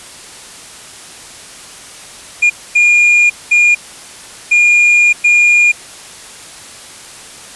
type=tone bursts at uneven times; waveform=triangle; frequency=2422 Hz; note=D#7; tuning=47 cents flat; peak=-4 dBFS; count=5; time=2.42-2.5 / 2.75-3.3 / 3.51-3.75 / 4.51-5.13 / 5.24-5.72 s; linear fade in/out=10 ms; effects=white hiss -33 dBFS RMS until 7.55 s + resampled to 24000 Hz